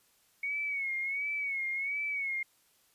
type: tone with vibrato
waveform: sine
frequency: 2217 Hz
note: C#7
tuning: in tune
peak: -31 dBFS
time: 0.43-2.43 s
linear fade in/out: 5 ms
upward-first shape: sine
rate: 1.4 Hz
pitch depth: 76 cents each way
effects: white hiss -68 dBFS RMS until 2.94 s + resampled to 32000 Hz

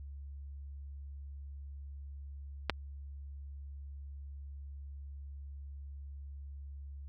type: clicks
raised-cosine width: 0.3 ms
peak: -12 / -28 dBFS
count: 2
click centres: 2.697 / 2.702 s
effects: added 70 Hz sine -43 dBFS peak until 7.08 s

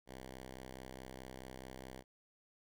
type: tone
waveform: 5% pulse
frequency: 64.7 Hz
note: C2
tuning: 19 cents flat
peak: -37 dBFS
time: 0.06-2.04 s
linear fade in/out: 50 ms
effects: none

